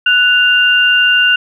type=tone pair together; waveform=sine; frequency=1480.1 / 2794 Hz; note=F#6 / F7; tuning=0 / 0 cents; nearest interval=major seventh; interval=1100 cents; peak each=-10 dBFS; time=0.06-1.36 s; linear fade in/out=5 ms; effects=none